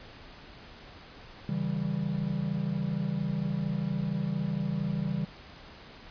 triangle chord, C# diminished, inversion none, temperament equal with one note detuned, 138.59 / 162.92 / 196 Hz, C#3 / E3 / G3, 0 / -20 / 0 cents, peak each -32 / -30 / -30 dBFS, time 1.49-5.25 s, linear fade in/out 2 ms, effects pink hiss -49 dBFS RMS until 6.1 s + resampled to 11025 Hz

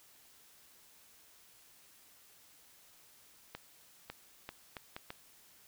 accelerating click train, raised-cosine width 0.3 ms, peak -26 dBFS, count 6, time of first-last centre 3.55-5.104 s, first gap 550 ms, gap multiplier 0.71, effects white hiss -62 dBFS RMS until 5.67 s

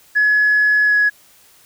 sine tone with pitch glide, 1695 to 1679.4 Hz, G#6 to G#6, +35 to +19 cents, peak -10 dBFS, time 0.15-1.1 s, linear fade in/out 20 ms, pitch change -16 cents, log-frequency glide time 0.85-0.95 s, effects tanh soft clip ceiling -7 dBFS + white hiss -50 dBFS RMS until 1.65 s

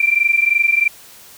sine tone pair together, 2349 / 2372 Hz, D7 / D7, 0 / +17 cents, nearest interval unison, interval 17 cents, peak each -15 dBFS, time 0-0.88 s, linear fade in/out 5 ms, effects white hiss -42 dBFS RMS until 1.37 s

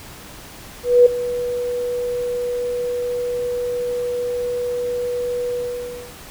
sine tone with ADSR envelope, 488.5 Hz, B4, 19 cents flat, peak -5 dBFS, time 0.83-6.15 s, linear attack 230 ms, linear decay 7 ms, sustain -15 dB, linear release 620 ms, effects pink hiss -39 dBFS RMS until 6.3 s

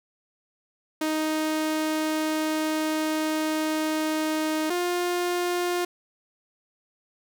sawtooth tone pair in turn, 311.7 / 353.7 Hz, D#4 / F4, +3 / +22 cents, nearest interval major second, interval 219 cents, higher second, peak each -20 dBFS, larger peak neither, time 1.01-4.7 / 4.7-5.85 s, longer first, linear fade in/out 5 ms, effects none

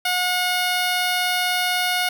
10% pulse tone, 724 Hz, F#5, 38 cents flat, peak -11 dBFS, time 0.05-2.09 s, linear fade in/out 5 ms, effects none

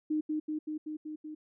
sine tone with echo, 307.1 Hz, D#4, 23 cents flat, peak -27 dBFS, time 0.1-0.21 s, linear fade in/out 10 ms, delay 190 ms, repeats 6, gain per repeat -2 dB, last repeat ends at 1.35 s, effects none

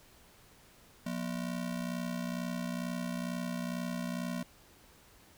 square ring-modulated tone, 209.3 Hz, G#3, 14 cents sharp, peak -32 dBFS, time 1.06-4.43 s, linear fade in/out 5 ms, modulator 31.1 Hz, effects pink hiss -60 dBFS RMS until 5.37 s

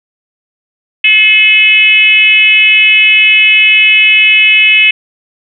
sine tone with frequency modulation, 2567 Hz, E7, 47 cents flat, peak -3 dBFS, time 1.04-4.91 s, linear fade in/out 5 ms, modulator 419 Hz, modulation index 0.9, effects none

